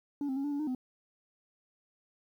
sine tone with pitch steps, 286.4 / 263.8 / 275.8 / 290.8 / 285.3 / 305 / 254.9 Hz, D4 / C4 / C#4 / D4 / C#4 / D#4 / C4, -43 / +14 / -9 / -17 / +50 / -34 / -45 cents, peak -28 dBFS, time 0.21-0.749 s, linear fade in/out 2 ms, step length 77 ms, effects tanh soft clip ceiling -30 dBFS + 11-bit

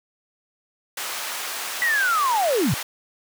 pink high-pass noise, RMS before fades -30 dBFS, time 0.97-2.83 s, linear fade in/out 5 ms, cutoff 900 Hz, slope 12 dB/octave
sine linear sweep, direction down, 1975.5 to 98.8 Hz, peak -18 dBFS, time 1.82-2.74 s, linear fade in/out 0 ms
effects none

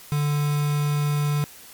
triangle tone with quantisation, 146.83 Hz, D3, in tune, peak -18 dBFS, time 0.12-1.44 s, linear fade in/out 0 ms, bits 5, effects white hiss -45 dBFS RMS until 1.73 s + MP3 96 kbps

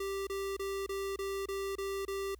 square tone bursts, 392 Hz, G4, in tune, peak -35 dBFS, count 8, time 0-2.349 s, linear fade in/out 5 ms, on 270 ms, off 27 ms, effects added 60 Hz sine -53 dBFS peak until 2.39 s + white hiss -75 dBFS RMS until 2.39 s

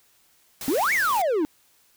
white noise, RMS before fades -34 dBFS, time 0.61-1.22 s, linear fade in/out 2 ms
triangle exponential two-way sweep, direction up then down, 250 to 2300 to 288.6 Hz, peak -18 dBFS, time 0.68-1.45 s, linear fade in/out 0 ms, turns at 0.93 s
effects white hiss -61 dBFS RMS until 1.96 s

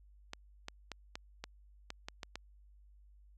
clicks, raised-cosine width 0.2 ms, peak -24 dBFS, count 9, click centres 0.334 / 0.684 / 0.917 / 1.155 / 1.44 / 1.904 / 2.085 / 2.232 / 2.356 s, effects added 50 Hz sine -58 dBFS peak until 3.37 s

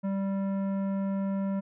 triangle tone with tanh clipping, 195.4 Hz, G3, 5 cents flat, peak -29 dBFS, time 0.03-1.61 s, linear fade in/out 20 ms, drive 17 dB, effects none

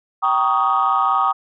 sine chord, Eb dominant seventh, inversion first, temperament just, 777.8 / 933.4 / 1120.1 / 1244.5 Hz, G5 / Bb5 / Db6 / Eb6, -14 / +2 / +18 / 0 cents, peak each -20 / -22 / -20 / -17 dBFS, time 0.22-1.33 s, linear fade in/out 20 ms, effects tanh soft clip ceiling -7 dBFS

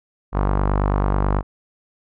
sawtooth tone with low-pass filter, 49.19 Hz, G1, 7 cents sharp, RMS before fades -19 dBFS, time 0.32-1.43 s, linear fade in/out 50 ms, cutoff 1100 Hz, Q 2.3, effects none

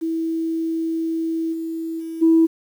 sine tone with level steps, 326.4 Hz, E4, 17 cents flat, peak -20 / -24 / -27 / -10 dBFS, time 0.01-2.47 s, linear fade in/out 20 ms, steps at 1.52 / 1.99 / 2.21 s, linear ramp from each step 20 ms, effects tanh soft clip ceiling -6 dBFS + 8-bit

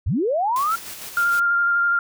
sine linear sweep, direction up, 55.3 to 1396.9 Hz, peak -18 dBFS, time 0.06-0.76 s, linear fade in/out 10 ms
white noise with tremolo, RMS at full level -34 dBFS, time 0.56-1.4 s, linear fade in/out 2 ms, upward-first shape square, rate 6.6 Hz, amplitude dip 35%
sine tone with vibrato, 1396.9 Hz, F6, in tune, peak -16 dBFS, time 1.17-1.99 s, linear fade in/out 2 ms, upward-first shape square, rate 12 Hz, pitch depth 10 cents each way
effects none

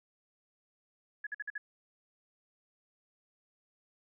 sine tone bursts, 1689 Hz, G#6, 29 cents sharp, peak -35 dBFS, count 5, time 1.24-1.58 s, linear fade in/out 5 ms, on 28 ms, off 50 ms, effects none

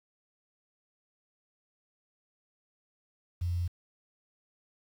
sine tone with quantisation, 87.5 Hz, F2, 4 cents sharp, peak -28 dBFS, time 3.41-3.68 s, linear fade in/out 10 ms, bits 9, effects none

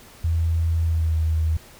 sine tone with pitch glide, 82.41 to 79.74 Hz, E2 to D#2, 0 to +43 cents, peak -18 dBFS, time 0.24-1.57 s, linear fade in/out 5 ms, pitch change -57 cents, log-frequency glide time 0.84-1.18 s, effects pink hiss -47 dBFS RMS until 1.79 s

